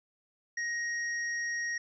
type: tone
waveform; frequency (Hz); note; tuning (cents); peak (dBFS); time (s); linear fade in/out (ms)
square; 1879; A#6; +13; -32; 0.57-1.78; 5
effects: resampled to 16000 Hz